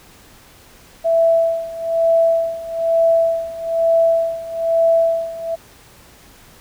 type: tone with tremolo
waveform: sine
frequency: 662 Hz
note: E5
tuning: 7 cents sharp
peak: -10 dBFS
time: 1.04-5.56 s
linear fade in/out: 20 ms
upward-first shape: sine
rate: 1.1 Hz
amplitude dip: 85%
effects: pink hiss -46 dBFS RMS until 6.6 s